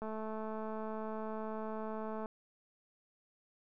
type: click train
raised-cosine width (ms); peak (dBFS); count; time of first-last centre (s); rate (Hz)
1; -29; 489; 0.02-2.259; 218
effects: none